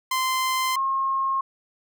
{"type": "tone pair in turn", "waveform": ["sawtooth", "sine"], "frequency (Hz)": [1038, 1075.9], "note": ["C6", "C6"], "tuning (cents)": [-14, 48], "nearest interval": "minor second", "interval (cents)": 62, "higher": "second", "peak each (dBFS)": [-18, -21], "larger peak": "first", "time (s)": [[0.11, 0.76], [0.76, 1.41]], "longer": "neither", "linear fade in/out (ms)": 5, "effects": []}